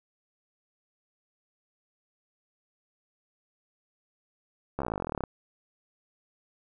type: slowing click train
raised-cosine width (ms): 1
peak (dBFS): -17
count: 22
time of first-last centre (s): 4.79-5.238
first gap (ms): 14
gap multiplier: 1.04
effects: none